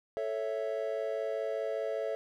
triangle chord, A major, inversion none, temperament equal, 440 / 554.4 / 659.3 Hz, A4 / C#5 / E5, 0 / 0 / 0 cents, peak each -34 dBFS, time 0.17-2.15 s, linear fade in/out 0 ms, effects none

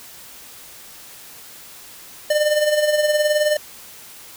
square tone with tremolo, 600 Hz, D5, 37 cents sharp, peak -14 dBFS, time 2.3-3.57 s, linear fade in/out 5 ms, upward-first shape sine, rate 19 Hz, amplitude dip 55%, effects white hiss -41 dBFS RMS until 4.36 s

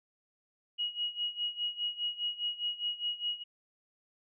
sine tone with tremolo, 2898 Hz, F#7, 37 cents flat, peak -29 dBFS, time 0.78-3.44 s, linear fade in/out 20 ms, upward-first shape sine, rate 4.9 Hz, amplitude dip 85%, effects none

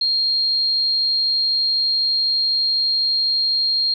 sine tone, 4224 Hz, C8, 16 cents sharp, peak -16 dBFS, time 0.01-3.94 s, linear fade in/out 5 ms, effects none

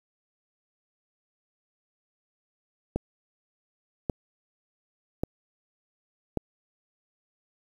click train, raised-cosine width 2 ms, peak -13 dBFS, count 4, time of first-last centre 2.96-6.373 s, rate 0.879 Hz, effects 8-bit

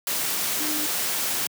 sine tone in noise, 302.9 Hz, D#4, 46 cents flat, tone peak -31 dBFS, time 0.6-0.86 s, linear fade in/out 2 ms, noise white, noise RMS -26 dBFS, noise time 0.07-1.47 s, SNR -8 dB, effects high-pass 150 Hz 12 dB/octave

